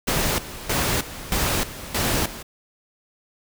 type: noise with tremolo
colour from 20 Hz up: pink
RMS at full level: -22 dBFS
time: 0.07-2.43 s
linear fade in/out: 10 ms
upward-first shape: square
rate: 1.6 Hz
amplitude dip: 80%
effects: none